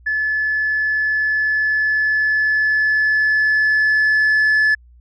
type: tone with level ramp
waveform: sine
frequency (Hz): 1726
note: A6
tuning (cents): -34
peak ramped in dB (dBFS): -16 to -9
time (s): 0.06-4.75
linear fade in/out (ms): 10
effects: tanh soft clip ceiling -11 dBFS + added 60 Hz sine -44 dBFS peak until 5 s